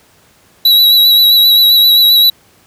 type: tone with vibrato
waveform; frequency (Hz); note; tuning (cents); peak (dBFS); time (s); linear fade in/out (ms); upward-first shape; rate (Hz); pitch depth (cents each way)
square; 3908; B7; -19; -5; 0.65-2.3; 5; sine; 7.6; 30
effects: pink hiss -48 dBFS RMS until 2.66 s + high-pass 80 Hz 12 dB/octave